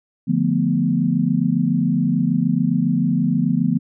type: chord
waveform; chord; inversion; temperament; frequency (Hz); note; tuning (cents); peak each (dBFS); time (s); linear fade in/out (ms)
sine; B half-diminished seventh; first; equal; 146.83 / 174.61 / 220 / 246.9; D3 / F3 / A3 / B3; 0 / 0 / 0 / 0; -23 / -20 / -22 / -20; 0.27-3.79; 20
effects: none